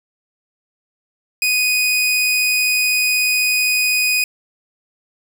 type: tone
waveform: sawtooth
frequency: 2489 Hz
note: D#7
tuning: in tune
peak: -11 dBFS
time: 1.42-4.24 s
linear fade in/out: 2 ms
effects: none

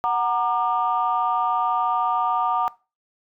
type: chord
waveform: sine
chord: Gb augmented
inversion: none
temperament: equal with one note detuned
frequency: 740 / 932.3 / 1198.6 Hz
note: Gb5 / Bb5 / D6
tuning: 0 / 0 / +35 cents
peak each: -23 dBFS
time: 0.04-2.68 s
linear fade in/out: 0 ms
effects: noise-tail reverb RT60 0.3 s tail -21 dB re dry + tanh soft clip ceiling -11 dBFS

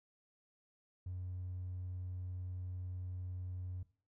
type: tone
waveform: triangle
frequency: 91.1 Hz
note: F#2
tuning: 26 cents flat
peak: -37 dBFS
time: 1.06-3.83 s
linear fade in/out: 5 ms
effects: noise-tail reverb RT60 0.4 s tail -20 dB re dry + tanh soft clip ceiling -36 dBFS

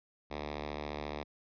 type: tone with notch filter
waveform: 5% pulse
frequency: 74.4 Hz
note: D2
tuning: 23 cents sharp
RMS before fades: -40 dBFS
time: 0.3-1.24 s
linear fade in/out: 20 ms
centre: 170 Hz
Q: 1.7
effects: resampled to 11025 Hz

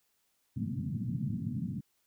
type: band-pass noise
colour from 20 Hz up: pink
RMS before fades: -35 dBFS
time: 0.56-1.81 s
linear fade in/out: 10 ms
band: 100 to 250 Hz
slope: 48 dB/octave
effects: white hiss -75 dBFS RMS until 2.06 s

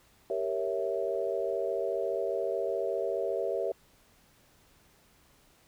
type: chord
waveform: sine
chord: G diminished seventh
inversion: none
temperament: equal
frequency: 392 / 466.2 / 554.4 / 659.3 Hz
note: G4 / Bb4 / Db5 / Fb5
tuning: 0 / 0 / 0 / 0 cents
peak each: -34 dBFS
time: 0.3-3.72 s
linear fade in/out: 2 ms
effects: pink hiss -63 dBFS RMS until 5.67 s

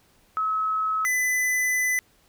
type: tone pair in turn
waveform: sine / square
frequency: 1287 / 2005 Hz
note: E6 / B6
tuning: -42 / +26 cents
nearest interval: minor sixth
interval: 768 cents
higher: second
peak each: -22 / -22 dBFS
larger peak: neither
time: 0.37-1.05 / 1.05-1.99 s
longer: second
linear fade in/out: 0 ms
effects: pink hiss -61 dBFS RMS until 2.28 s

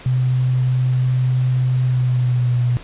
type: tone with pitch glide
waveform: sine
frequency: 127.3 to 122.33 Hz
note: C3 to B2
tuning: -47 to -16 cents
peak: -14 dBFS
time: 0.06-2.77 s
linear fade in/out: 0 ms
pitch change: -69 cents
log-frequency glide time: 1.82-2.57 s
effects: pink hiss -39 dBFS RMS until 2.83 s + resampled to 8000 Hz

